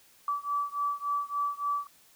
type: beating tone pair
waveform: sine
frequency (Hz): 1152 / 1155.5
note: D6 / D6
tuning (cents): -34 / -28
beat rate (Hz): 3.5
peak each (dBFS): -31 / -32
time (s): 0.28-1.87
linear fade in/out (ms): 2
effects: white hiss -60 dBFS RMS until 2.15 s